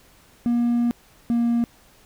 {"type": "tone pair in turn", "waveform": "triangle", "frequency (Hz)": [238.2, 235.5], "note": ["A#3", "A#3"], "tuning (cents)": [38, 18], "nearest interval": "unison", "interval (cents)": 20, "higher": "first", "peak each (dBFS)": -15, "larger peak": "neither", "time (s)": [[0.46, 0.91], [1.3, 1.64]], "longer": "first", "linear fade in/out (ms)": 0, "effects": ["tanh soft clip ceiling -11 dBFS", "pink hiss -54 dBFS RMS until 2.05 s"]}